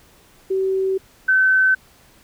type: tone pair in turn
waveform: sine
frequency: 382.2 / 1528.8 Hz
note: G4 / G6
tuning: -44 / -44 cents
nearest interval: 2 octaves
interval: 2400 cents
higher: second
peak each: -17 / -12 dBFS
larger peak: second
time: 0.5-0.98 / 1.28-1.75 s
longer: first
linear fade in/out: 10 ms
effects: pink hiss -52 dBFS RMS until 2.23 s